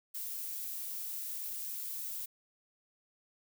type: noise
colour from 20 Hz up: violet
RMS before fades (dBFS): -40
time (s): 0.14-2.26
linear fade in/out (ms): 10
effects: none